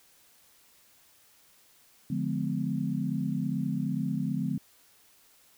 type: chord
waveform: sine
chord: D diminished seventh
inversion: none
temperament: just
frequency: 146.83 / 176.2 / 211.4 / 253.7 Hz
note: D3 / F3 / Ab3 / Cb4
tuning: 0 / +16 / +31 / +47 cents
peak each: -33 dBFS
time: 2.1-4.58 s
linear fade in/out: 5 ms
effects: white hiss -61 dBFS RMS until 5.57 s